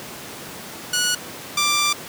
10% pulse tone pair in turn, 1464 / 1179.6 Hz, F#6 / D6, -19 / +7 cents, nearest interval major third, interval 374 cents, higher first, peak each -10 / -9 dBFS, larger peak second, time 0.93-1.15 / 1.57-1.93 s, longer second, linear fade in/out 5 ms, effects pink hiss -35 dBFS RMS until 2.08 s + high-pass 150 Hz 12 dB/octave

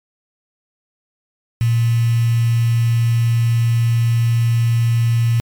sine tone with quantisation, 116.54 Hz, A#2, in tune, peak -12 dBFS, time 1.61-5.4 s, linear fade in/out 0 ms, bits 5, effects MP3 96 kbps

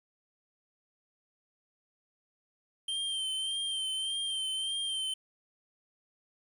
square tone with vibrato, 3136 Hz, G7, in tune, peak -32 dBFS, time 2.88-5.14 s, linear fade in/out 5 ms, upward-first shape sine, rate 1.7 Hz, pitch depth 36 cents each way, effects resampled to 32000 Hz + 10-bit

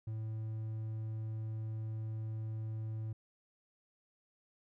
triangle tone, 110 Hz, A2, in tune, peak -35 dBFS, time 0.07-3.13 s, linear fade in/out 5 ms, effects none

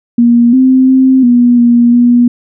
sine tone with pitch steps, 237.2 / 259.9 / 261.9 / 242.4 / 238.3 / 241.6 Hz, A#3 / C4 / C4 / B3 / A#3 / B3, +30 / -11 / +2 / -32 / +38 / -38 cents, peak -3 dBFS, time 0.18-2.28 s, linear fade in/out 5 ms, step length 350 ms, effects none

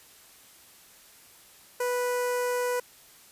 sawtooth tone with notch filter, 492.7 Hz, B4, 4 cents flat, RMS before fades -28 dBFS, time 1.8-2.8 s, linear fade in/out 5 ms, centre 3600 Hz, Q 0.92, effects white hiss -54 dBFS RMS until 3.31 s + resampled to 32000 Hz

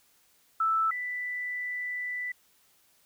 sine tone pair in turn, 1318.5 / 1982.1 Hz, E6 / B6, 0 / +6 cents, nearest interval perfect fifth, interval 706 cents, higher second, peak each -23 / -31 dBFS, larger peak first, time 0.6-0.91 / 0.91-2.32 s, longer second, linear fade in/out 5 ms, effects white hiss -65 dBFS RMS until 3.05 s

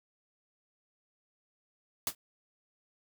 white noise with exponential decay, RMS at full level -26 dBFS, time 2.07-2.15 s, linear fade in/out 2 ms, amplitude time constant 17 ms, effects none

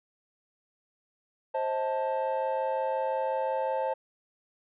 triangle chord, A diminished, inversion first, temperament just, 528 / 633.6 / 880 Hz, C5 / Eb5 / A5, +16 / +31 / 0 cents, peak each -28 / -33 / -29 dBFS, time 1.54-3.94 s, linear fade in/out 10 ms, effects resampled to 8000 Hz

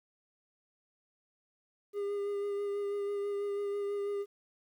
triangle tone with vibrato, 405 Hz, G#4, 43 cents flat, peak -30 dBFS, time 1.93-4.26 s, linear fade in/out 50 ms, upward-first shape sine, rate 6.1 Hz, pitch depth 17 cents each way, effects 11-bit

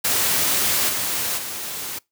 white noise with level steps, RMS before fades -20 / -24 / -30 dBFS, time 0.04-1.99 s, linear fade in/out 10 ms, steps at 0.88 / 1.37 s, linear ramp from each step 20 ms, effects noise-tail reverb RT60 0.2 s tail -24 dB re dry + high-pass 80 Hz 12 dB/octave

